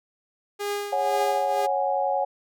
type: tone with tremolo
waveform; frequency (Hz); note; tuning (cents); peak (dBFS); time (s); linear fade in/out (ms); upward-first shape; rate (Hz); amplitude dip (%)
sawtooth; 408.5; G#4; -29; -21; 0.59-1.67; 20; triangle; 2; 80
type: chord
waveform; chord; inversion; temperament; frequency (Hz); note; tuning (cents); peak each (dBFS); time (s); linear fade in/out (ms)
sine; C# suspended fourth; none; equal with one note detuned; 551.8 / 740 / 830.6; C#5 / F#5 / G#5; -8 / 0 / 0; -26; 0.92-2.25; 10
effects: none